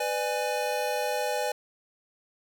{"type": "chord", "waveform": "square", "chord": "G# diminished", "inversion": "first", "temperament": "just", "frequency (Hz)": [498.4, 598, 830.6], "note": ["B4", "D5", "G#5"], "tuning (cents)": [16, 31, 0], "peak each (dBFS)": -32, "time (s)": [0, 1.52], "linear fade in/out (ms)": 5, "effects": []}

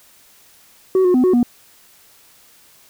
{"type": "tone with pitch steps", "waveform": "sine", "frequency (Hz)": [376.2, 361.5, 253, 367.4, 241.9], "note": ["F#4", "F#4", "B3", "F#4", "B3"], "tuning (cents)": [29, -40, 42, -12, -36], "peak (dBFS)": -8, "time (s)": [0.95, 1.43], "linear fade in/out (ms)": 2, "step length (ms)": 96, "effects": ["tanh soft clip ceiling -10 dBFS", "white hiss -50 dBFS RMS until 2.89 s"]}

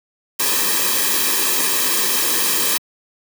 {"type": "noise with comb filter", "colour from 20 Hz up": "white", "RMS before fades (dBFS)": -18, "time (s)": [0.39, 2.78], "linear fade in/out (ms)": 10, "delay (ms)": 1.4, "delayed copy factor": -0.75, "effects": ["high-pass 200 Hz 12 dB/octave"]}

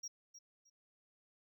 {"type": "tone with echo", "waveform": "triangle", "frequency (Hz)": 5640, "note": "F8", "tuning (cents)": 16, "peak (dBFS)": -39, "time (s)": [0.03, 0.08], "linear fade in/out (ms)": 10, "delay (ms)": 310, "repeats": 2, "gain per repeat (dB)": -13, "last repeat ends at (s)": 0.7, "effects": ["tanh soft clip ceiling -37 dBFS"]}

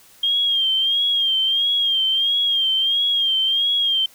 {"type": "tone with vibrato", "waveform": "sine", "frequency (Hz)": 3215, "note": "G7", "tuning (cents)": 43, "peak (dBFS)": -16, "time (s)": [0.23, 4.06], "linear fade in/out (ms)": 5, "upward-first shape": "sine", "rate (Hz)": 1.5, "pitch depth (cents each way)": 61, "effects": ["white hiss -50 dBFS RMS until 4.14 s"]}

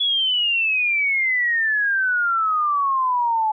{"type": "exponential sweep", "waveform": "sine", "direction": "down", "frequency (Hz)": [3410, 854], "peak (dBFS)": -17, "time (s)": [0, 3.52], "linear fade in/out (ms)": 10, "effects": []}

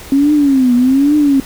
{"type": "tone with vibrato", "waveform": "sine", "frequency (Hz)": 270, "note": "C#4", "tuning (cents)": -45, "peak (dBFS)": -7, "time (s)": [0.12, 1.4], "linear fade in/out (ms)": 2, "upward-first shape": "triangle", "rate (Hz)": 1.2, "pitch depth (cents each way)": 200, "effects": ["pink hiss -33 dBFS RMS until 1.45 s"]}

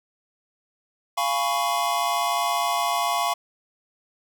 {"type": "chord", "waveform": "square", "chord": "C# dominant seventh", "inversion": "first", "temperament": "equal with one note detuned", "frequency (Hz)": [696.4, 830.6, 987.8, 1108.7], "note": ["E#5", "G#5", "B5", "C#6"], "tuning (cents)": [-5, 0, 0, 0], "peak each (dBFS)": [-27, -30, -29, -27], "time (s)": [1.17, 3.34], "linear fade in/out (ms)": 10, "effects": []}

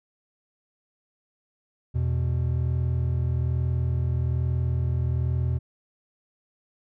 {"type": "tone pair together", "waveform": "triangle", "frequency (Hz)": [82.31, 123.47], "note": ["E2", "B2"], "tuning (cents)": [-2, 0], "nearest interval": "perfect fifth", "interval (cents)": 702, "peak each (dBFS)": -23, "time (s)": [1.94, 5.59], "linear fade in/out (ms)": 20, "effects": []}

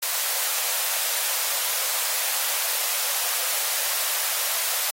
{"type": "high-pass noise", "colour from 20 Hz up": "white", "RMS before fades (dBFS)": -25, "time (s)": [0.02, 4.91], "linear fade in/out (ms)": 10, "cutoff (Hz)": 500, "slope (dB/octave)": 48, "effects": ["AAC 48 kbps"]}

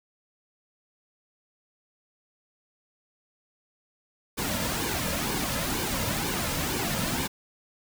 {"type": "noise with flanger", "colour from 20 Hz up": "pink", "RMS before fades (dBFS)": -29, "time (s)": [4.37, 7.28], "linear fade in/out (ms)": 20, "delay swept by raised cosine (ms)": [1.5, 2.7], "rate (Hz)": 2.1, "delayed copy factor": -0.6, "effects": []}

